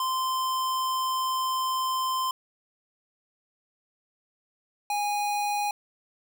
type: tone pair in turn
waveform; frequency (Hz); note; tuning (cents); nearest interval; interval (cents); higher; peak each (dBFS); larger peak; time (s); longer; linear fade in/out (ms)
square; 1038 / 823.9; C6 / G#5; -14 / -14; major third; 400; first; -26; neither; 0-2.31 / 4.9-5.71; first; 2
effects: none